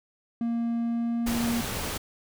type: tone with pitch glide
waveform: triangle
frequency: 233.1 to 234.7 Hz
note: A#3 to A#3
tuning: 0 to +12 cents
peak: -23 dBFS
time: 0.41-1.61 s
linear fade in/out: 2 ms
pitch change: +12 cents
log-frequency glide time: 0.81-1.44 s
type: noise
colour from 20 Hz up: pink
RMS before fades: -32 dBFS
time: 1.26-1.98 s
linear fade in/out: 10 ms
effects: none